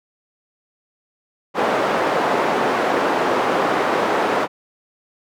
white band-pass noise, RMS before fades -19 dBFS, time 1.54-4.48 s, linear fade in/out 50 ms, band 300 to 910 Hz, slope 12 dB/octave, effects none

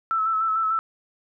sine tone with vibrato, 1312 Hz, E6, 9 cents flat, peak -20 dBFS, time 0.11-0.79 s, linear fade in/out 0 ms, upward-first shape square, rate 6.7 Hz, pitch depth 25 cents each way, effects none

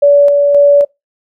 sine tone with tremolo, 573 Hz, D5, 43 cents flat, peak -3 dBFS, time 0.02-0.85 s, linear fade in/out 10 ms, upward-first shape square, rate 1.9 Hz, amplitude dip 30%, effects noise-tail reverb RT60 0.2 s tail -25 dB re dry

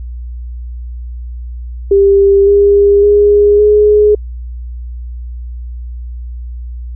sine tone with pitch steps, 396.4 / 403.8 / 411.3 / 419 Hz, G4 / G#4 / G#4 / G#4, +19 / -49 / -17 / +15 cents, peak -4 dBFS, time 1.91-4.15 s, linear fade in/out 5 ms, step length 560 ms, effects added 60 Hz sine -21 dBFS peak until 6.95 s

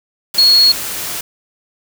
sine tone in noise, 4326 Hz, C#8, 43 cents flat, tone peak -6 dBFS, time 0.38-0.72 s, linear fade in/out 5 ms, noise white, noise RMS -23 dBFS, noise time 0.34-1.21 s, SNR +14 dB, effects none

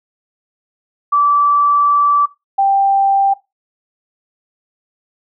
sine tone pair in turn, 1159 / 787.2 Hz, D6 / G5, -23 / +7 cents, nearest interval perfect fifth, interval 670 cents, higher first, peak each -9 dBFS, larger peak neither, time 1.12-2.26 / 2.58-3.34 s, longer first, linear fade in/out 10 ms, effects noise-tail reverb RT60 0.2 s tail -17 dB re dry

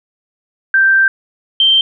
sine tone pair in turn, 1568 / 3136 Hz, G6 / G7, 0 / 0 cents, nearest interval octave, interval 1200 cents, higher second, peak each -7 dBFS, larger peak neither, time 0.74-1.08 / 1.6-1.81 s, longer first, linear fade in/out 2 ms, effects none

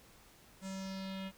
square tone with low-pass filter sweep, 191.8 Hz, G3, 37 cents flat, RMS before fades -42 dBFS, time 0.61-1.32 s, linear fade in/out 50 ms, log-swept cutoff 8100 to 2900 Hz, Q 3, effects pink hiss -61 dBFS RMS until 1.37 s

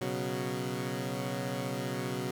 15% pulse chord, B suspended second, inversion none, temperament equal, 123.47 / 138.59 / 185 Hz, B2 / C#3 / F#3, 0 / 0 / 0 cents, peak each -30 / -31 / -31 dBFS, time 0.01-2.31 s, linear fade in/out 5 ms, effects none

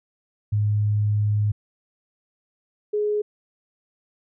sine tone pair in turn, 104.7 / 418.8 Hz, G#2 / G#4, +15 / +15 cents, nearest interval 2 octaves, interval 2400 cents, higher second, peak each -18 / -20 dBFS, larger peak first, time 0.52-1.52 / 2.93-3.22 s, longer first, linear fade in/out 10 ms, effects none

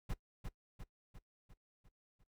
brown noise with echo, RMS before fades -37 dBFS, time 0.09-0.14 s, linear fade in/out 10 ms, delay 350 ms, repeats 6, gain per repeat -5 dB, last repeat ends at 2.24 s, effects noise-tail reverb RT60 0.1 s tail -19 dB re dry

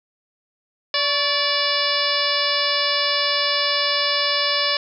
harmonic tone with a mistuned harmonic, 580 Hz, D5, 22 cents flat, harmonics 1 / 2 / 3 / 4 / 5 / 6 / 7 / 8 / 9, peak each -27 / -27 / -27 / -28 / -27 / -27 / -27 / -27 / -25 dBFS, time 0.94-4.77 s, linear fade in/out 2 ms, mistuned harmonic 2, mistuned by -60 cents, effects none

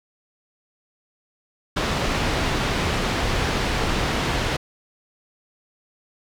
pink low-pass noise, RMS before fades -23 dBFS, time 1.76-4.57 s, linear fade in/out 10 ms, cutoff 4300 Hz, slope 12 dB/octave, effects none

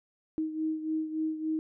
sine beating tone pair, 314 / 317.5 Hz, D#4 / D#4, +16 / +35 cents, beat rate 3.5 Hz, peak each -30 / -36 dBFS, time 0.38-1.59 s, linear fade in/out 0 ms, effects none

